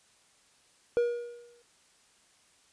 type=tone with exponential decay; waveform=triangle; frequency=477.5 Hz; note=A#4; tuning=42 cents sharp; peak=-19 dBFS; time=0.97-1.62 s; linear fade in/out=0 ms; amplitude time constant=140 ms; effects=white hiss -64 dBFS RMS until 2.72 s + resampled to 22050 Hz